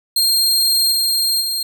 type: tone with level steps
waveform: sawtooth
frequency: 4207 Hz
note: C8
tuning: 9 cents sharp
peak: -10 / -12 / -16 dBFS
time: 0.16-1.63 s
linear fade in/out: 5 ms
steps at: 0.91 / 1.4 s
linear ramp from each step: 20 ms
effects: none